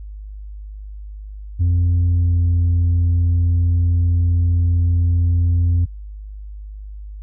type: tone with pitch glide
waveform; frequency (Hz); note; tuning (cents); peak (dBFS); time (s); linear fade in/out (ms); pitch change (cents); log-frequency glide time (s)
sine; 87.31 to 86.41; F2 to F2; 0 to -18; -10; 1.59-5.86; 20; -18; 2.08-2.4
effects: tanh soft clip ceiling -12 dBFS + added 51 Hz sine -30 dBFS peak until 7.22 s